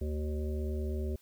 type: harmonic tone with a mistuned harmonic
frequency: 75.8 Hz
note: D#2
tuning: 45 cents flat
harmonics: 1 / 3 / 5 / 7 / 8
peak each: -32 / -41 / -40 / -48 / -49 dBFS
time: 0.01-1.16 s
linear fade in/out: 5 ms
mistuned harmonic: 1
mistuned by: -45 cents
effects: white hiss -65 dBFS RMS until 1.21 s